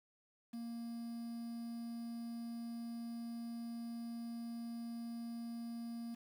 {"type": "tone with quantisation", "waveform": "triangle", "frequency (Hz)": 233.1, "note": "A#3", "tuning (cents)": 0, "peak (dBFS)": -40, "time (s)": [0.53, 6.15], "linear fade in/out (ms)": 10, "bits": 10, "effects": []}